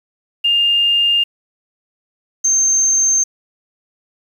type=tone pair in turn; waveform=sine; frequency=2811 / 6322 Hz; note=F7 / G8; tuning=+11 / +14 cents; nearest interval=octave + major second; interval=1403 cents; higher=second; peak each=-11 dBFS; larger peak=neither; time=0.44-1.24 / 2.44-3.24 s; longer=neither; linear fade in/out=10 ms; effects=7-bit